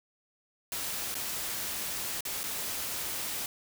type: noise with dropouts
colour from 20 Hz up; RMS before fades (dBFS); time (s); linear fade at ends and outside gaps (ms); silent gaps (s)
white; -35; 0.72-3.46; 1; 1.143-1.152 / 2.207-2.252 / 2.433-2.439
effects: none